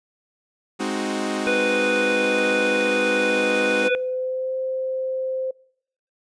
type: chord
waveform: sawtooth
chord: Ab dominant seventh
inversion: none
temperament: equal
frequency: 207.7 / 261.6 / 311.1 / 370 Hz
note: Ab3 / C4 / Eb4 / Gb4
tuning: 0 / 0 / 0 / 0 cents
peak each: -25 dBFS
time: 0.79-3.89 s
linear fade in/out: 20 ms
type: harmonic tone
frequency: 493.9 Hz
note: B4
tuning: in tune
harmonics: 1 / 3 / 5 / 7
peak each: -21 / -26 / -24 / -35 dBFS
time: 1.47-3.95 s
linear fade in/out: 0 ms
type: tone with pitch glide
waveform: sine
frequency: 510 to 521.6 Hz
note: C5 to C5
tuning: -44 to -5 cents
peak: -23 dBFS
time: 3.83-5.51 s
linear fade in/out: 5 ms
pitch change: +39 cents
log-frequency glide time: 4.09-4.56 s
effects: noise-tail reverb RT60 0.7 s tail -25 dB re dry + resampled to 22050 Hz